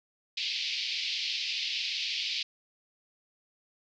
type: band-pass noise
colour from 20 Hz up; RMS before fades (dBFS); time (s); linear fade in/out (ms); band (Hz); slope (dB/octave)
white; -33; 0.37-2.43; 5; 2300 to 4900; 48
effects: none